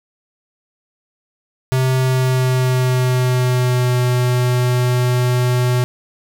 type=tone with pitch glide; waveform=square; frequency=130 to 124.34 Hz; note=C3 to B2; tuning=-11 to +12 cents; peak=-14 dBFS; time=1.72-5.84 s; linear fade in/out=0 ms; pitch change=-77 cents; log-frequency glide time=1.96-3.97 s; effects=none